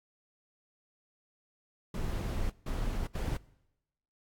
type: noise bursts at uneven times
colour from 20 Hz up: brown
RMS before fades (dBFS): -33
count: 3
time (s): 1.94-2.5 / 2.66-3.07 / 3.15-3.37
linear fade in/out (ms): 5
effects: noise-tail reverb RT60 0.9 s tail -22 dB re dry + AAC 64 kbps